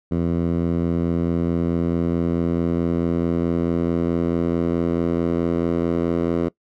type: tone with band-pass filter sweep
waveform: 10% pulse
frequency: 84.6 Hz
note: E2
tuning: 45 cents sharp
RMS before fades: -21 dBFS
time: 0.11-6.49 s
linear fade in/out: 10 ms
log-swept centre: 180 to 340 Hz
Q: 0.88
effects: noise-tail reverb RT60 0.1 s tail -22 dB re dry